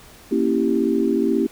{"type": "chord", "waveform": "sine", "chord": "A# diminished seventh", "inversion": "none", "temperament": "equal with one note detuned", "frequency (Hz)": [233.1, 274.8, 329.6, 392], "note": ["A#3", "C#4", "E4", "G4"], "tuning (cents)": [0, -15, 0, 0], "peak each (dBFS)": -22, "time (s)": [0.31, 1.47], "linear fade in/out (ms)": 10, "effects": ["pink hiss -46 dBFS RMS until 1.51 s"]}